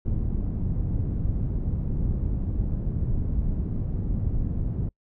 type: low-pass noise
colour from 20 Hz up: pink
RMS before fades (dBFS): -26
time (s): 0.05-4.89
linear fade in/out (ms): 5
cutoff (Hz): 170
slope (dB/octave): 12
effects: noise-tail reverb RT60 0.1 s tail -26 dB re dry